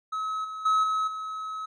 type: tone with level steps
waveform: triangle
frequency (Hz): 1284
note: E6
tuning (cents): -46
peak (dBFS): -26 / -32 / -18 / -22 / -30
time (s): 0.12-1.66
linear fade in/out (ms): 10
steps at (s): 0.44 / 0.65 / 0.83 / 1.07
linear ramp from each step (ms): 10
effects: resampled to 22050 Hz